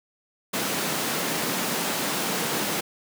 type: high-pass noise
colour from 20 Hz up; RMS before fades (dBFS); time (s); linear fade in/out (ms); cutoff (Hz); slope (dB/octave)
pink; -27; 0.53-2.81; 10; 170; 24
effects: none